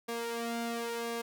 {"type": "tone with flanger", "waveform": "sawtooth", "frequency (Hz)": 233.1, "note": "A#3", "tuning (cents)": 0, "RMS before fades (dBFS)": -36, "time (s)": [0.08, 1.22], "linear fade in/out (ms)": 10, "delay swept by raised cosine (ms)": [1.8, 2.9], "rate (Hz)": 0.97, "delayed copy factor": 0.8, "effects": []}